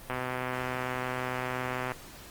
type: click train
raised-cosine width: 0.5 ms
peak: -17 dBFS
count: 232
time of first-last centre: 0.1-1.919 s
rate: 127 Hz
effects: pink hiss -48 dBFS RMS until 2.3 s + Opus 24 kbps